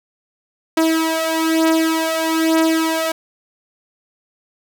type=beating tone pair; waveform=sawtooth; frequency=322.2 / 323.3 Hz; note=E4 / E4; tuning=-39 / -34 cents; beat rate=1.1 Hz; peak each=-15 / -13 dBFS; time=0.77-3.12 s; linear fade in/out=5 ms; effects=none